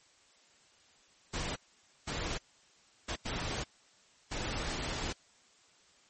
pink noise bursts at uneven times, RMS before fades -36 dBFS, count 5, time 1.33-1.56 / 2.07-2.38 / 3.08-3.16 / 3.25-3.64 / 4.31-5.13 s, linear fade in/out 10 ms, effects white hiss -64 dBFS RMS until 6.09 s + MP3 32 kbps

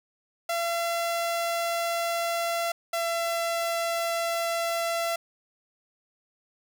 sawtooth tone pair in turn, 679 / 674.3 Hz, F5 / E5, -49 / +39 cents, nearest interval unison, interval 12 cents, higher first, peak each -22 dBFS, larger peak neither, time 0.49-2.72 / 2.93-5.16 s, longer neither, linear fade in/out 5 ms, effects none

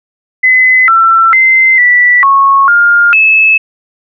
sine tone with pitch steps, 2027 / 1343 / 2071 / 1963 / 1099 / 1410 / 2602 Hz, B6 / E6 / C7 / B6 / C#6 / F6 / E7, +45 / +32 / -18 / -11 / -15 / +16 / -23 cents, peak -3 dBFS, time 0.43-3.58 s, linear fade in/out 10 ms, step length 450 ms, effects none

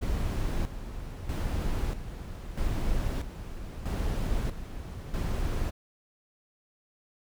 brown noise with tremolo, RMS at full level -29 dBFS, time 0.01-5.71 s, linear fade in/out 20 ms, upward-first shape square, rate 0.78 Hz, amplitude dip 65%, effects none

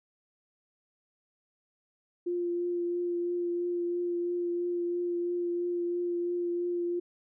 sine tone with vibrato, 349.2 Hz, F4, in tune, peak -28 dBFS, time 2.26-7 s, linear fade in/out 10 ms, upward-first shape triangle, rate 3 Hz, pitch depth 16 cents each way, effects none

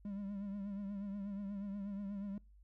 triangle tone with vibrato, 200.2 Hz, G3, 37 cents sharp, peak -38 dBFS, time 0.05-2.38 s, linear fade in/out 2 ms, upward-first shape triangle, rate 8.3 Hz, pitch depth 66 cents each way, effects noise-tail reverb RT60 0.3 s tail -25 dB re dry + added 50 Hz sine -59 dBFS peak until 2.63 s

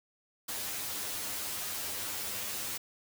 white noise with comb filter, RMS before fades -37 dBFS, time 0.48-2.78 s, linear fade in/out 10 ms, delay 9.8 ms, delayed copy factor +0.9, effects none

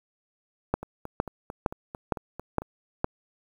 two click trains, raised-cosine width 1 ms, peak -22 / -9 dBFS, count 9 / 6, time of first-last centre 0.83-2.62 / 0.74-3.044 s, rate 4.47 / 2.17 Hz, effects 8-bit

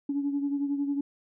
sine beating tone pair, 281.7 / 292.7 Hz, C#4 / D4, +28 / -6 cents, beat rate 11 Hz, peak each -26 / -34 dBFS, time 0.09-1.01 s, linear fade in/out 5 ms, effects tanh soft clip ceiling -20 dBFS

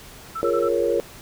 sine tone bursts, 1327 Hz, E6, 11 cents sharp, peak -26 dBFS, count 4, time 0.35-0.687 s, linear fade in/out 10 ms, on 67 ms, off 23 ms
sine chord, Bb minor seventh, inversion second, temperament equal, 349.2 / 415.3 / 466.2 / 554.4 Hz, F4 / Ab4 / Bb4 / Db5, 0 / 0 / 0 / 0 cents, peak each -25 / -26 / -22 / -24 dBFS, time 0.43-1 s, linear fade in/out 0 ms
effects pink hiss -43 dBFS RMS until 1.21 s

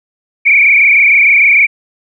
sine tone with frequency modulation, 2287 Hz, D7, 47 cents flat, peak -4 dBFS, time 0.45-1.67 s, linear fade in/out 20 ms, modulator 26.6 Hz, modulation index 4, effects none

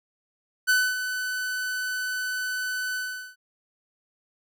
45% pulse tone with ADSR envelope, 1504 Hz, F#6, 28 cents sharp, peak -17 dBFS, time 0.67-3.36 s, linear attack 26 ms, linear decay 250 ms, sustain -10 dB, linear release 400 ms, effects none

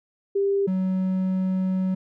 sine / triangle tone pair in turn, 396.9 / 187.31 Hz, G4 / F#3, +22 / +22 cents, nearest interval octave + minor second, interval 1300 cents, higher first, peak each -19 dBFS, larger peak neither, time 0.35-0.67 / 0.67-1.95 s, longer second, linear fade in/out 10 ms, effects none

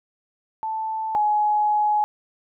sine tone pair in turn, 880 / 841.4 Hz, A5 / G#5, 0 / +22 cents, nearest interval minor second, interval 78 cents, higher first, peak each -24 / -17 dBFS, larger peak second, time 0.63-1.15 / 1.15-2.04 s, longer second, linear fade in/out 0 ms, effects none

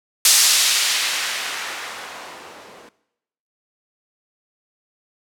violet noise with low-pass filter sweep, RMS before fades -21 dBFS, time 0.25-2.89 s, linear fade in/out 2 ms, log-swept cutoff 6500 to 430 Hz, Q 0.74, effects noise-tail reverb RT60 0.8 s tail -18 dB re dry

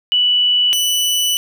sine / sawtooth tone pair in turn, 2960 / 2972 Hz, F#7 / F#7, 0 / +7 cents, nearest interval unison, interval 7 cents, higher second, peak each -11 dBFS, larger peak neither, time 0.12-0.73 / 0.73-1.37 s, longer second, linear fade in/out 0 ms, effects none

